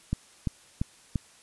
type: click train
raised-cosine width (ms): 5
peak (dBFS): -14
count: 4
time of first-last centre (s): 0.13-1.157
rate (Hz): 2.92
effects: white hiss -56 dBFS RMS until 1.42 s + resampled to 24000 Hz